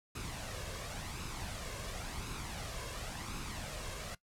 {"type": "noise with flanger", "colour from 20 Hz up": "pink", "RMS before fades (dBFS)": -42, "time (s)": [0.15, 4.15], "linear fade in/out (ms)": 5, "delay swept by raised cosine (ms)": [0.77, 1.87], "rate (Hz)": 0.93, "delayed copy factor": 0.5, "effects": ["noise-tail reverb RT60 0.1 s tail -19 dB re dry", "low-pass 10000 Hz 12 dB/octave"]}